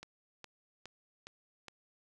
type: click train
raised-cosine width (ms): 0.2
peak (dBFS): -29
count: 5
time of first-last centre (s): 0.03-1.683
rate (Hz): 2.42
effects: none